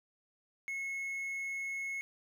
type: tone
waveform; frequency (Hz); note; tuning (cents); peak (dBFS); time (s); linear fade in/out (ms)
triangle; 2181; C#7; -29; -34; 0.68-2.01; 0
effects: none